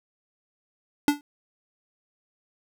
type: tone with exponential decay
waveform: square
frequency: 290.8 Hz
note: D4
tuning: 17 cents flat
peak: -14 dBFS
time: 1.08-1.21 s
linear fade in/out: 1 ms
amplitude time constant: 28 ms
effects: none